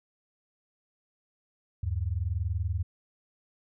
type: tone pair together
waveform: sine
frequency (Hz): 77.78 / 98.23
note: D#2 / G2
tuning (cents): 0 / +4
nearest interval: major third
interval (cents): 404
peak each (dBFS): -30 / -30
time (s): 1.83-2.83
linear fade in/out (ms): 5
effects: none